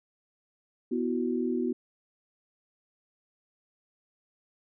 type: chord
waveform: sine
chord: B suspended fourth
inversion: none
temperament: equal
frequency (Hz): 246.9 / 329.6 / 370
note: B3 / E4 / F#4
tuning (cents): 0 / 0 / 0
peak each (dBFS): -29 / -33 / -31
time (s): 0.91-1.73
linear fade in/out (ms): 10
effects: none

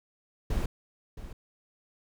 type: noise with echo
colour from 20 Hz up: brown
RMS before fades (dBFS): -28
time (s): 0.5-0.66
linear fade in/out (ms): 5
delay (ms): 670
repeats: 1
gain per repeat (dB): -13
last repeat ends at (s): 1.33
effects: none

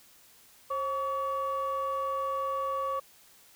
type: tone pair together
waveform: sine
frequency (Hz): 536 / 1135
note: C5 / C#6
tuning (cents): +42 / +41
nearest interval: octave + minor second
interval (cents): 1299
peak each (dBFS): -32 / -29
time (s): 0.7-3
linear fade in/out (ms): 10
effects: tanh soft clip ceiling -24 dBFS + white hiss -58 dBFS RMS until 3.55 s

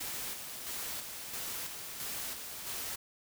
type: noise with tremolo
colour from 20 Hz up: white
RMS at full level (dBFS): -39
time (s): 0-2.96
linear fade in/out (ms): 10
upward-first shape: square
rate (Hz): 1.5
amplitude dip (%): 40
effects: none

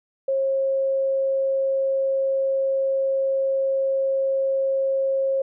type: tone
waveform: sine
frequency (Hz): 539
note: C#5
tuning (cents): -49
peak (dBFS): -19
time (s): 0.28-5.42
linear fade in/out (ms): 5
effects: none

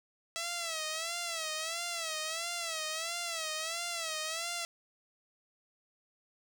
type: tone with vibrato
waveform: 5% pulse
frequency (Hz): 657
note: E5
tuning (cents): -6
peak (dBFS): -23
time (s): 0.36-4.65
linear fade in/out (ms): 0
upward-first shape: sine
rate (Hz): 1.5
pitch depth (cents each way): 99
effects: none

